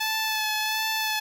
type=tone with vibrato; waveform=10% pulse; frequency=868 Hz; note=A5; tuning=24 cents flat; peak=-16 dBFS; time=0-1.2 s; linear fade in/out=10 ms; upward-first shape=sine; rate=1.4 Hz; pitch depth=21 cents each way; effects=none